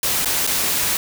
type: noise with dropouts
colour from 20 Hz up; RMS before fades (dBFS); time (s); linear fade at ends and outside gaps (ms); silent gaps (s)
white; -20; 0.03-0.97; 1; 0.247-0.257 / 0.467-0.474
effects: none